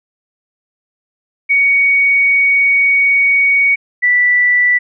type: tone pair in turn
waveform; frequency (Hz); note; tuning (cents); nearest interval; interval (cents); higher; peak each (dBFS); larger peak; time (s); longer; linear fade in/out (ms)
sine; 2239 / 1969; C#7 / B6; +17 / -6; major second; 223; first; -8; neither; 1.49-3.76 / 4.02-4.79; first; 20
effects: none